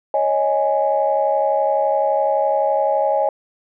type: chord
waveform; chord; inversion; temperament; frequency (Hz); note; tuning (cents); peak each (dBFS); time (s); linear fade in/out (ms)
sine; C# suspended second; none; equal with one note detuned; 554.4 / 626.2 / 830.6; C#5 / D#5 / G#5; 0 / +11 / 0; -19; 0.14-3.29; 2
effects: tanh soft clip ceiling -5 dBFS